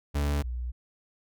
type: tone pair in turn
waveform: 40% pulse / sine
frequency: 72.3 / 60.8 Hz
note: D2 / B1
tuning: -27 / -26 cents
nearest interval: minor third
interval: 299 cents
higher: first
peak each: -24 / -30 dBFS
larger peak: first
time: 0.14-0.43 / 0.43-0.72 s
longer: neither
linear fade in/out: 20 ms
effects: none